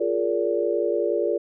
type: chord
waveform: sine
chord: Bb dominant seventh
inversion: second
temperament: equal with one note detuned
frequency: 349.2 / 415.3 / 466.2 / 575.9 Hz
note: F4 / Ab4 / Bb4 / D5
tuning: 0 / 0 / 0 / -34 cents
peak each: -26 dBFS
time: 0-1.38 s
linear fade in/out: 10 ms
effects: none